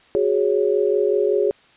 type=chord; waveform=sine; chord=F# suspended second; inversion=none; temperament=equal; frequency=370 / 415.3 / 554.4 Hz; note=F#4 / G#4 / C#5; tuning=0 / 0 / 0 cents; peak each=-21 / -18 / -23 dBFS; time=0.15-1.51 s; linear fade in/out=0 ms; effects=white hiss -53 dBFS RMS until 1.76 s + resampled to 8000 Hz